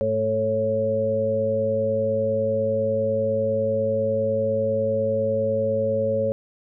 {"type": "harmonic tone with a mistuned harmonic", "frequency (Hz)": 110, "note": "A2", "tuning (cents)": 0, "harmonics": [1, 2, 4, 5], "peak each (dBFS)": [-30, -30, -28, -21], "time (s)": [0.01, 6.32], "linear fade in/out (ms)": 0, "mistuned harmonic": 1, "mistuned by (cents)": -67, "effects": []}